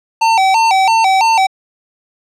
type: tone with vibrato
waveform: square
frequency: 830.6 Hz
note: G#5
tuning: in tune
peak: -9 dBFS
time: 0.21-1.47 s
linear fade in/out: 10 ms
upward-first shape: square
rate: 3 Hz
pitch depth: 140 cents each way
effects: low-pass 6000 Hz 12 dB/octave